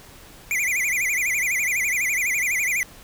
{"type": "tone with vibrato", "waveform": "square", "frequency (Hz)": 2200, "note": "C#7", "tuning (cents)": -14, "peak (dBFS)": -21, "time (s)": [0.51, 2.83], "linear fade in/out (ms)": 0, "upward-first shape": "sine", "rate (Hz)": 12, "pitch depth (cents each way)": 190, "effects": ["pink hiss -46 dBFS RMS until 3.03 s"]}